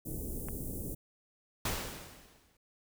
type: band-stop noise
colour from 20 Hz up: pink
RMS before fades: -39 dBFS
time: 0.05-0.95 s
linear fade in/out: 10 ms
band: 450 to 9500 Hz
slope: 24 dB/octave
type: click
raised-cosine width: 0.5 ms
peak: -28 dBFS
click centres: 0.486 s
type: noise with exponential decay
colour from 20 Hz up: pink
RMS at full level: -32 dBFS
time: 1.65-2.57 s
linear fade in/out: 5 ms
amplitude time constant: 200 ms
effects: none